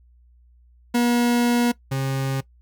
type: tone pair in turn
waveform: 40% pulse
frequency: 240 / 134.7 Hz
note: B3 / C#3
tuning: -49 / -49 cents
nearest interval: minor seventh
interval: 1000 cents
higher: first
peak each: -16 / -21 dBFS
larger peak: first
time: 0.94-1.72 / 1.91-2.41 s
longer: first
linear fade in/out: 10 ms
effects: noise-tail reverb RT60 0.1 s tail -19 dB re dry + added 60 Hz sine -51 dBFS peak until 2.61 s